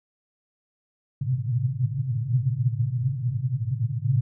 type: band-pass noise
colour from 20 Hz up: pink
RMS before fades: -25 dBFS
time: 1.21-4.21 s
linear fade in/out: 5 ms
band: 110 to 140 Hz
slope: 96 dB/octave
effects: none